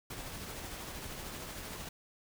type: noise with tremolo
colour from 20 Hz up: pink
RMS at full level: -42 dBFS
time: 0.1-1.89 s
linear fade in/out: 5 ms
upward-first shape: triangle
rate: 13 Hz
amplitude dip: 35%
effects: none